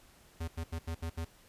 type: tone bursts at uneven times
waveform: square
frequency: 82.41 Hz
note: E2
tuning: in tune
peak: -35 dBFS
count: 6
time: 0.4-0.48 / 0.57-0.64 / 0.72-0.79 / 0.87-0.95 / 1.02-1.1 / 1.17-1.25 s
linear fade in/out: 10 ms
effects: pink hiss -61 dBFS RMS until 1.48 s + resampled to 32000 Hz